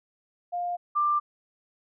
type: tone pair in turn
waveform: sine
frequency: 705 / 1185.7 Hz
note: F5 / D6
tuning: +16 / +16 cents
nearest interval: major sixth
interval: 900 cents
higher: second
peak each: -27 / -21 dBFS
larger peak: second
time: 0.52-0.77 / 0.95-1.2 s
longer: neither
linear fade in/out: 20 ms
effects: none